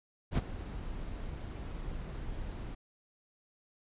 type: noise with ADSR envelope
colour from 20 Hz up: brown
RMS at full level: -26 dBFS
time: 0.31-2.75 s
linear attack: 67 ms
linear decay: 25 ms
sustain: -14 dB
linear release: 9 ms
effects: resampled to 8000 Hz